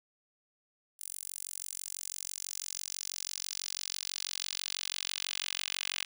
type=tone with high-pass filter sweep; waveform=10% pulse; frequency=46.07 Hz; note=F#1; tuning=7 cents flat; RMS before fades=-39 dBFS; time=0.99-6.05 s; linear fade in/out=10 ms; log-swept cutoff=9500 to 2800 Hz; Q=1.7; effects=none